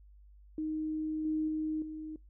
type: tone with level steps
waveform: sine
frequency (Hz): 311.1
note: D#4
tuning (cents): 0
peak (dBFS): -32 / -29 / -31 / -39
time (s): 0.58-2.16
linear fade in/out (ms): 2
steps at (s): 1.25 / 1.48 / 1.82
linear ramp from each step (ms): 2
effects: noise-tail reverb RT60 0.2 s tail -24 dB re dry + added 50 Hz sine -54 dBFS peak until 2.29 s